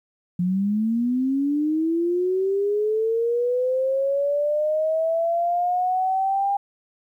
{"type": "linear sweep", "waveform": "sine", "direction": "up", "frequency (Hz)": [174.2, 805], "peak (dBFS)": -19, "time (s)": [0.39, 6.57], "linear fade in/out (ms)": 5, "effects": ["10-bit"]}